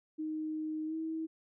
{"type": "tone with pitch glide", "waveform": "sine", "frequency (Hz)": [311.3, 320.8], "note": ["D#4", "E4"], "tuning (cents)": [1, -47], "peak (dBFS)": -34, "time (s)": [0.18, 1.27], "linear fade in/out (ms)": 20, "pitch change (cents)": 52, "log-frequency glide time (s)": [0.86, 0.95], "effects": []}